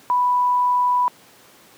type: tone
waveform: sine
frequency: 987.8 Hz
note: B5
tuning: in tune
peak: -15 dBFS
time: 0.1-1.08 s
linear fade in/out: 0 ms
effects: pink hiss -49 dBFS RMS until 1.77 s + high-pass 200 Hz 12 dB/octave